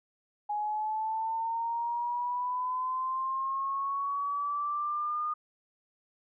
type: linear sweep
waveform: sine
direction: up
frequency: 830.6 to 1224 Hz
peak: -29 dBFS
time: 0.49-5.34 s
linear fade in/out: 10 ms
effects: none